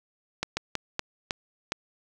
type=slowing click train; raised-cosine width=0.2 ms; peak=-10 dBFS; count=6; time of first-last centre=0.43-1.721 s; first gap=140 ms; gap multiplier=1.31; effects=none